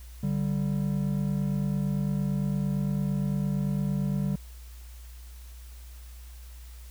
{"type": "tone pair together", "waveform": "triangle", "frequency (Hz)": [145.8, 194.62], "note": ["D3", "G3"], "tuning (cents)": [-12, -12], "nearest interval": "perfect fourth", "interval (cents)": 500, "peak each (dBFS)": -26, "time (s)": [0.23, 4.36], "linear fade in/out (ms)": 5, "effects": ["added 60 Hz sine -42 dBFS peak until 6.9 s", "white hiss -55 dBFS RMS until 6.9 s"]}